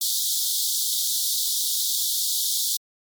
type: high-pass noise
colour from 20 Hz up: pink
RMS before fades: -24 dBFS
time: 0.01-2.77 s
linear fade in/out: 5 ms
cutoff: 3400 Hz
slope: 96 dB/octave
effects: MP3 96 kbps